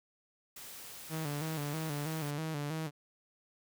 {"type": "noise", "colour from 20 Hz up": "white", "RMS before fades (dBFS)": -48, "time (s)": [0.56, 2.31], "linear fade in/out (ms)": 5}
{"type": "tone with vibrato", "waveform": "sawtooth", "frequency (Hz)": 152.1, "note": "D#3", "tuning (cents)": -39, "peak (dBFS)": -31, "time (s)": [1.09, 2.91], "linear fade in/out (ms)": 50, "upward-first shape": "square", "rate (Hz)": 3.1, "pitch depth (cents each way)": 78}
{"effects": []}